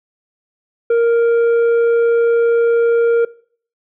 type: tone with tanh clipping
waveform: sine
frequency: 466.2 Hz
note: A#4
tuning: in tune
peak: -11 dBFS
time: 0.9-3.25 s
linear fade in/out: 5 ms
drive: 5 dB
effects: noise-tail reverb RT60 0.5 s tail -21 dB re dry

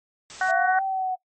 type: noise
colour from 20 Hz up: white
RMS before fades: -40 dBFS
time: 0.3-0.51 s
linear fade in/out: 0 ms
type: harmonic tone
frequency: 374.3 Hz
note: F#4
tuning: 20 cents sharp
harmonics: 2 / 3 / 4 / 5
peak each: -23 / -32 / -23 / -32 dBFS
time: 0.41-0.79 s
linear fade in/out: 2 ms
type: linear two-way sweep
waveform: sine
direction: up then down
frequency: 664 to 776 to 738 Hz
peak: -23 dBFS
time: 0.48-1.16 s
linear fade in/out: 20 ms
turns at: 0.82 s
effects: noise-tail reverb RT60 0.1 s tail -20 dB re dry + MP3 32 kbps

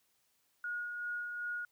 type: tone with tremolo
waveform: sine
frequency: 1442 Hz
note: F#6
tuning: 45 cents flat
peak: -35 dBFS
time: 0.64-1.65 s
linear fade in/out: 2 ms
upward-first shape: sine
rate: 2.6 Hz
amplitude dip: 35%
effects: white hiss -75 dBFS RMS until 1.71 s

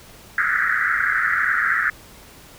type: band-pass noise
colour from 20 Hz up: pink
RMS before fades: -20 dBFS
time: 0.38-1.9 s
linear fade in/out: 2 ms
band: 1300 to 2000 Hz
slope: 96 dB/octave
effects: pink hiss -45 dBFS RMS until 2.58 s

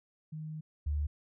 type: tone pair in turn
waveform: sine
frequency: 155.56 / 73.82 Hz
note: D#3 / D2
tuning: 0 / +9 cents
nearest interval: octave + minor second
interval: 1291 cents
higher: first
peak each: -38 / -29 dBFS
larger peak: second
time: 0.32-0.61 / 0.86-1.07 s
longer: first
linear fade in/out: 10 ms
effects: none

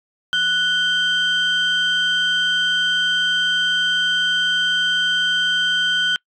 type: tone pair together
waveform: sine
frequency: 1480 / 3136 Hz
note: F#6 / G7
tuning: 0 / 0 cents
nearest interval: octave + minor second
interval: 1300 cents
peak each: -17 dBFS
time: 0.33-6.16 s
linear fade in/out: 0 ms
effects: noise-tail reverb RT60 0.1 s tail -26 dB re dry + tanh soft clip ceiling -12 dBFS

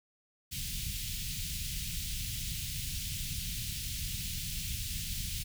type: band-stop noise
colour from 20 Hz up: pink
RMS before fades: -37 dBFS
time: 0.51-5.44 s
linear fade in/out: 20 ms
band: 160 to 2700 Hz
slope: 24 dB/octave
effects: none

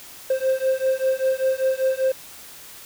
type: beating tone pair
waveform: triangle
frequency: 523.3 / 528.4 Hz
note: C5 / C5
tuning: 0 / +17 cents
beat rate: 5.1 Hz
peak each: -20 / -20 dBFS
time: 0.3-2.12 s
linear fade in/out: 5 ms
effects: white hiss -42 dBFS RMS until 2.85 s

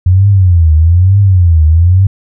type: tone with vibrato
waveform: sine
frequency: 88.3 Hz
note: F2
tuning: 20 cents sharp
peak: -3 dBFS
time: 0.06-2.07 s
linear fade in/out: 5 ms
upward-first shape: triangle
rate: 1.1 Hz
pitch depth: 250 cents each way
effects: none

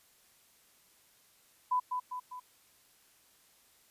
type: tone with echo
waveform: sine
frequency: 1000 Hz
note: B5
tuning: 21 cents sharp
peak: -26 dBFS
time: 1.71-1.8 s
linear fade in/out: 10 ms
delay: 200 ms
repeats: 3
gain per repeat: -5 dB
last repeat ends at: 2.4 s
effects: white hiss -65 dBFS RMS until 3.9 s + resampled to 32000 Hz

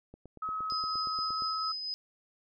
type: click train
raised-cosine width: 2 ms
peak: -35 dBFS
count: 12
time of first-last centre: 0.14-1.422 s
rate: 8.58 Hz
type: tone with pitch glide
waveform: sine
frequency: 1279 to 1287.2 Hz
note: D#6 to E6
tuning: +47 to -42 cents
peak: -32 dBFS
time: 0.42-1.72 s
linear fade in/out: 5 ms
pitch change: +11 cents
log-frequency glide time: 1.16-1.45 s
type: tone with tremolo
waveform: sine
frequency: 5030 Hz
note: D#8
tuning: 18 cents sharp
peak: -32 dBFS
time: 0.7-1.94 s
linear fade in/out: 0 ms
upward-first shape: triangle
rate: 4.3 Hz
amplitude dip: 40%
effects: none

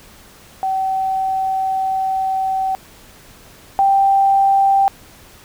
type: tone pair in turn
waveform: sine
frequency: 765 / 784.7 Hz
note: G5 / G5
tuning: -42 / +2 cents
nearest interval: unison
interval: 44 cents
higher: second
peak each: -16 / -10 dBFS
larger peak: second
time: 0.63-2.75 / 3.79-4.88 s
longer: first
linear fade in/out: 0 ms
effects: pink hiss -44 dBFS RMS until 5.44 s

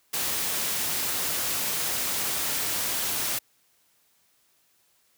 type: noise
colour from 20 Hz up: white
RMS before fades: -28 dBFS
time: 0.13-3.39 s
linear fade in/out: 10 ms
effects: white hiss -66 dBFS RMS until 5.17 s + high-pass 60 Hz 12 dB/octave

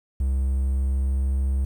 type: tone with pitch glide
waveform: triangle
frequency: 66.5 to 67.04 Hz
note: C2 to C2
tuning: +29 to +43 cents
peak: -18 dBFS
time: 0.2-1.65 s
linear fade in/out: 5 ms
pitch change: +14 cents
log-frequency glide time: 0.65-1.31 s
effects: 9-bit

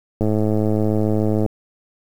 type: click train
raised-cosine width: 2 ms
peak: -7 dBFS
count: 135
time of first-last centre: 0.21-1.462 s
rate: 107 Hz
effects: 7-bit

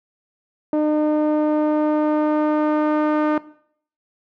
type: tone with low-pass filter sweep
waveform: sawtooth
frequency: 303.6 Hz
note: D#4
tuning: 42 cents flat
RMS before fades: -19 dBFS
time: 0.73-3.38 s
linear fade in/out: 2 ms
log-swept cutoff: 650 to 1300 Hz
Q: 1.3
effects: noise-tail reverb RT60 0.6 s tail -18 dB re dry

